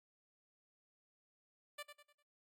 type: tone with echo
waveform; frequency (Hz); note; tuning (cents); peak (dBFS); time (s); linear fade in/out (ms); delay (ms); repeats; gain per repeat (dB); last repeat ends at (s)
10% pulse; 587.3; D5; 0; -36; 1.78-1.83; 10; 100; 4; -8; 2.23
effects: noise-tail reverb RT60 0.2 s tail -20 dB re dry + MP3 64 kbps